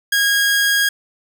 sawtooth tone, 1637 Hz, G#6, 25 cents flat, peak -10 dBFS, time 0.12-0.89 s, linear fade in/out 5 ms, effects none

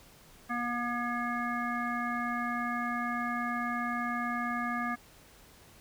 harmonic tone with a mistuned harmonic, 239.9 Hz, A#3, 50 cents sharp, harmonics 1 / 3 / 5 / 7 / 9, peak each -35 / -38 / -35 / -37 / -42 dBFS, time 0.49-4.96 s, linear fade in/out 20 ms, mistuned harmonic 5, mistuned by +16 cents, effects pink hiss -57 dBFS RMS until 5.8 s

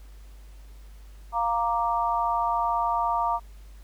sine chord, Bb major, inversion second, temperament equal, 698.5 / 932.3 / 1174.7 Hz, F5 / Bb5 / D6, 0 / 0 / 0 cents, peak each -28 / -25 / -28 dBFS, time 1.32-3.4 s, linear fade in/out 50 ms, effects added 50 Hz sine -43 dBFS peak until 3.83 s + pink hiss -59 dBFS RMS until 3.83 s

